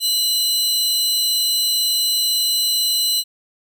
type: tone pair together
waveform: sawtooth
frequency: 2939 / 4039 Hz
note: F#7 / B7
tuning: -12 / +38 cents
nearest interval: tritone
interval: 550 cents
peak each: -22 / -14 dBFS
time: 0-3.24 s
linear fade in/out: 50 ms
effects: none